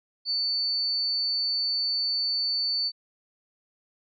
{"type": "tone", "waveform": "sine", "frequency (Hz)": 4500, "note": "C#8", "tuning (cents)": 25, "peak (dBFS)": -24, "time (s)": [0.25, 2.92], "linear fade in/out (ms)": 50, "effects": []}